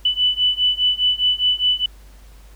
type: beating tone pair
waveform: sine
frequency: 2982 / 2986.9 Hz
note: F#7 / F#7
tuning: +13 / +16 cents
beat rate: 4.9 Hz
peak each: -19 / -18 dBFS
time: 0.05-1.86 s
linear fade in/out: 5 ms
effects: added 50 Hz sine -41 dBFS peak until 2.55 s + pink hiss -52 dBFS RMS until 2.55 s